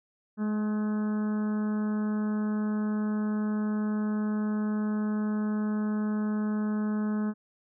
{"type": "harmonic tone with a mistuned harmonic", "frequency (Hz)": 211.9, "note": "G#3", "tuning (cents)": 35, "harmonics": [1, 2, 3, 4, 5, 6, 7, 8], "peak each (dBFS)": [-26, -40, -46, -48, -47, -47, -48, -54], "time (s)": [0.37, 7.34], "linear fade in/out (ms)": 50, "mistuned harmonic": 7, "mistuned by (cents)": 29, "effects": []}